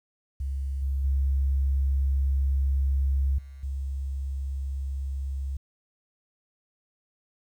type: tone with level steps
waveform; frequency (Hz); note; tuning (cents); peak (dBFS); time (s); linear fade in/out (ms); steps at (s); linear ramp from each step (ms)
sine; 68; C#2; -33; -27 / -24 / -21 / -40 / -28; 0.4-5.57; 5; 0.82 / 1.04 / 3.38 / 3.63; 5
effects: 10-bit